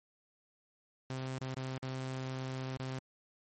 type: tone with dropouts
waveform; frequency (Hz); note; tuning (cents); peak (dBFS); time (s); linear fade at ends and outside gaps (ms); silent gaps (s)
sawtooth; 130.81; C3; 0; -33; 1.1-2.99; 2; 1.386-1.411 / 1.545-1.568 / 1.779-1.828 / 2.771-2.797
effects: MP3 32 kbps